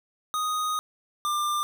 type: tone pair in turn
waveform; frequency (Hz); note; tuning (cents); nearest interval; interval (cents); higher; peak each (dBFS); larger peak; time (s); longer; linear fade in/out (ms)
square; 1244.5 / 1193.7; D#6 / D6; 0 / +28; minor second; 72; first; -26 / -25; second; 0.34-0.79 / 1.25-1.63; first; 0
effects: 10-bit